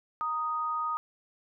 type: tone pair together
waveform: sine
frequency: 932.3 / 1244.5 Hz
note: A#5 / D#6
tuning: 0 / 0 cents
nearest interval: perfect fourth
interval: 500 cents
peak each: -36 / -29 dBFS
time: 0.21-0.97 s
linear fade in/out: 0 ms
effects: none